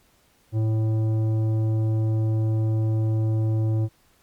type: tone with tanh clipping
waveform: sine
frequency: 110 Hz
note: A2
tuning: in tune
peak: -21 dBFS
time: 0.52-3.89 s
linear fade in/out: 50 ms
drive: 11 dB
effects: pink hiss -61 dBFS RMS until 4.22 s + MP3 96 kbps